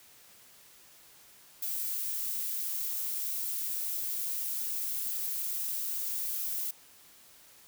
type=noise; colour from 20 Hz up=violet; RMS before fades=-34 dBFS; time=1.62-6.71 s; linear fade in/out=5 ms; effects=white hiss -57 dBFS RMS until 7.67 s